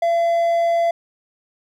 triangle tone, 678 Hz, E5, 49 cents sharp, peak -13 dBFS, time 0.02-0.91 s, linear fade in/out 5 ms, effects none

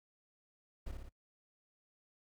brown noise with echo, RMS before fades -41 dBFS, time 0.86-0.92 s, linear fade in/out 10 ms, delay 58 ms, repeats 3, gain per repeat -3 dB, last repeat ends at 1.094 s, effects noise-tail reverb RT60 0.1 s tail -23 dB re dry

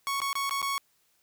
sawtooth tone with dropouts, 1108.7 Hz, C#6, in tune, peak -24 dBFS, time 0.07-0.78 s, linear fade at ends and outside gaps 0 ms, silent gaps 0.203-0.217 / 0.33-0.354 / 0.495-0.509 / 0.617-0.627 s, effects white hiss -69 dBFS RMS until 1.22 s

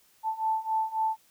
sine beating tone pair, 879 / 882.7 Hz, A5 / A5, -2 / +5 cents, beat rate 3.7 Hz, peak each -30 / -28 dBFS, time 0.23-1.17 s, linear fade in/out 50 ms, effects white hiss -63 dBFS RMS until 1.3 s

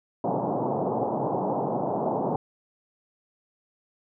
white band-pass noise, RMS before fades -27 dBFS, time 0.24-2.36 s, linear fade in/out 2 ms, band 120 to 900 Hz, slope 48 dB/octave, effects none

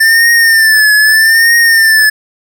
square tone with vibrato, 1781 Hz, A6, 21 cents sharp, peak -5 dBFS, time 0-2.1 s, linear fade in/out 10 ms, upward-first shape triangle, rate 0.8 Hz, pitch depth 84 cents each way, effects none

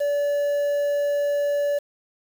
triangle tone with quantisation, 576 Hz, D5, 34 cents flat, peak -18 dBFS, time 0-1.79 s, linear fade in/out 10 ms, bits 7, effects none

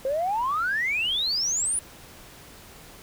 sine exponential sweep, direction up, 516 to 10080 Hz, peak -22 dBFS, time 0.05-1.79 s, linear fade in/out 2 ms, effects tanh soft clip ceiling -18 dBFS + pink hiss -47 dBFS RMS until 3.02 s

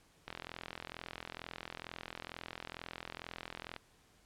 click train, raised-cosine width 0.3 ms, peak -26 dBFS, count 148, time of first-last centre 0.28-3.763 s, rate 42.2 Hz, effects pink hiss -67 dBFS RMS until 4.25 s + low-pass 11000 Hz 12 dB/octave

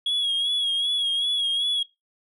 sine tone with vibrato, 3322 Hz, G#7, in tune, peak -19 dBFS, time 0.06-1.83 s, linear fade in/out 5 ms, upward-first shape sine, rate 2.6 Hz, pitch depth 47 cents each way, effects noise-tail reverb RT60 0.2 s tail -21 dB re dry + tanh soft clip ceiling -20 dBFS

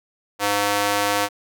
square tone with high-pass filter, 102.1 Hz, G#2, 29 cents flat, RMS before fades -21 dBFS, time 0.39-1.29 s, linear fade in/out 50 ms, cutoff 610 Hz, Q 0.85, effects none

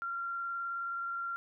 sine tone with vibrato, 1378 Hz, F6, 24 cents flat, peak -34 dBFS, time 0.02-1.36 s, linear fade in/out 0 ms, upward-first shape sine, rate 19 Hz, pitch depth 10 cents each way, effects none

